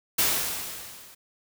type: noise with level ramp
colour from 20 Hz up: white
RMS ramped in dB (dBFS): -21 to -50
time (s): 0.18-1.15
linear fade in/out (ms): 10
effects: none